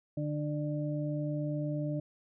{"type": "harmonic tone", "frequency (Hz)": 148.8, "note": "D3", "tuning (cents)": 23, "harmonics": [1, 2, 4], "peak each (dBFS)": [-33, -36, -39], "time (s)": [0.17, 2], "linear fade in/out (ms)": 5, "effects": []}